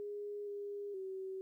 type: tone with pitch steps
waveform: sine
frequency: 411.7 / 406.5 / 380.8 Hz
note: G#4 / G#4 / F#4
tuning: -15 / -37 / +50 cents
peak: -40 dBFS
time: 0-1.41 s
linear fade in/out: 0 ms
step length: 470 ms
effects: 13-bit